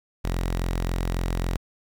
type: tone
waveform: sawtooth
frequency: 43.65 Hz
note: F1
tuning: in tune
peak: -20 dBFS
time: 0.24-1.57 s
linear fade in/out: 10 ms
effects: 9-bit